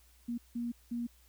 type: tone bursts at uneven times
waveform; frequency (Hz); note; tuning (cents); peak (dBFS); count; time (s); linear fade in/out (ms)
sine; 237.5; A#3; +33; -33; 3; 0.28-0.38 / 0.55-0.72 / 0.91-1.07; 10
effects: added 60 Hz sine -62 dBFS peak until 1.28 s + white hiss -66 dBFS RMS until 1.28 s